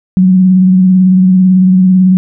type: tone with vibrato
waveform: sine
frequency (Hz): 185.6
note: F#3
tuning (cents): +6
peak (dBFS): -3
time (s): 0.17-2.17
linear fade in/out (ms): 0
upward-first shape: triangle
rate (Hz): 18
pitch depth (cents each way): 41
effects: none